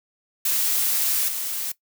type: noise with level steps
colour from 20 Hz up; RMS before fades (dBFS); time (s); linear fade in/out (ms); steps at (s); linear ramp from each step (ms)
blue; -22 / -28; 0.45-1.72; 5; 1.28; 5
effects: noise-tail reverb RT60 0.1 s tail -19 dB re dry